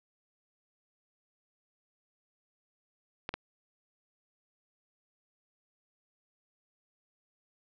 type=clicks; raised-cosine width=0.3 ms; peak=-18 dBFS; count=2; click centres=3.291 / 3.34 s; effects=low-pass 5000 Hz 12 dB/octave